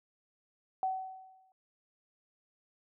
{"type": "tone with exponential decay", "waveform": "sine", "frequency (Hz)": 756, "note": "F#5", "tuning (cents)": 37, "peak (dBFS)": -27, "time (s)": [0.83, 1.52], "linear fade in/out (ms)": 1, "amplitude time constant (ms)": 150, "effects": []}